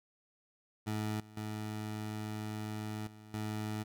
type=tone with level steps; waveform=20% pulse; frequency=107.2 Hz; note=A2; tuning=45 cents flat; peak=-29 / -48 / -33 / -47 / -31 dBFS; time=0.86-3.84 s; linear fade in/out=20 ms; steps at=1.2 / 1.37 / 3.07 / 3.34 s; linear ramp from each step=2 ms; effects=none